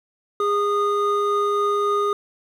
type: tone pair together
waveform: triangle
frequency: 409 / 1230.6 Hz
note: G#4 / D#6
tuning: -26 / -19 cents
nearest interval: octave + perfect fifth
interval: 1907 cents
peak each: -19 dBFS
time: 0.4-2.13 s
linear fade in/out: 2 ms
effects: 9-bit